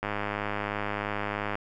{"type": "click train", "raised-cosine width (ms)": 0.5, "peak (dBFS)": -15, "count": 158, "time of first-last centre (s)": [0.03, 1.554], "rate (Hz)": 103, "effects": []}